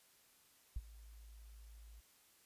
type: tone with ADSR envelope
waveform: sine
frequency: 54.7 Hz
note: A1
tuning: 9 cents flat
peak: -35 dBFS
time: 0.76-2.01 s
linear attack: 5 ms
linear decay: 37 ms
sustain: -19 dB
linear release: 19 ms
effects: white hiss -69 dBFS RMS until 2.45 s + resampled to 32000 Hz